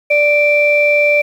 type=tone pair together; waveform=sine; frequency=587.3 / 2349 Hz; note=D5 / D7; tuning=0 / 0 cents; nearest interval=2 octaves; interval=2400 cents; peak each=-11 dBFS; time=0.1-1.22 s; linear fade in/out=10 ms; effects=tanh soft clip ceiling -1 dBFS + 7-bit